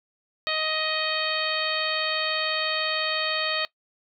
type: harmonic tone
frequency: 626 Hz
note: D#5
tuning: 10 cents sharp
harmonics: 1 / 2 / 3 / 4 / 5 / 6 / 7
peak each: -32 / -32 / -32 / -32 / -32 / -32 / -32 dBFS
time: 0.47-3.65 s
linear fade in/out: 0 ms
effects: noise-tail reverb RT60 0.1 s tail -20 dB re dry